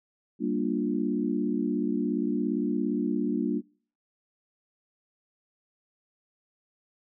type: chord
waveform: sine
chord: G minor seventh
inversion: none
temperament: equal with one note detuned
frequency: 196 / 233.1 / 293.7 / 351 Hz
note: G3 / Bb3 / D4 / F4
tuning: 0 / 0 / 0 / +9 cents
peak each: -32 / -29 / -29 / -33 dBFS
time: 0.39-3.62 s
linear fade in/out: 50 ms
effects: noise-tail reverb RT60 0.5 s tail -26 dB re dry